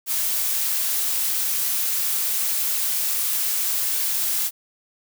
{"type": "noise", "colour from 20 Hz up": "blue", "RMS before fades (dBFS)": -23, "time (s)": [0.06, 4.51], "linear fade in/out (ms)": 50, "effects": []}